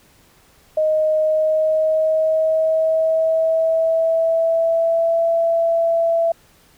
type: tone with pitch glide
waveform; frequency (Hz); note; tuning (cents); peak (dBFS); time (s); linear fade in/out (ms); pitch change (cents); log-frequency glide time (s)
sine; 622.3 to 667; D#5 to E5; 0 to +20; -14; 0.77-6.32; 5; +120; 1.18-5.25
effects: pink hiss -53 dBFS RMS until 6.77 s